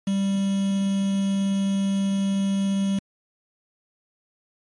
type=tone with quantisation; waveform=triangle; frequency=196 Hz; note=G3; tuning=in tune; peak=-18 dBFS; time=0.07-2.99 s; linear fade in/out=5 ms; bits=6; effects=MP3 48 kbps